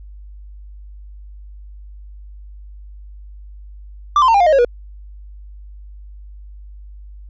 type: tone with pitch steps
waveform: triangle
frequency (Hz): 1174.7 / 1034.5 / 911.1 / 802.3 / 706.6 / 622.3 / 548 / 482.6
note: D6 / C6 / A#5 / G5 / F5 / D#5 / C#5 / B4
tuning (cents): 0 / -20 / -40 / +40 / +20 / 0 / -20 / -40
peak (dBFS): -7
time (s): 4.16-4.648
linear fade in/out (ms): 2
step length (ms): 61
effects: added 50 Hz sine -34 dBFS peak until 7.29 s + resampled to 16000 Hz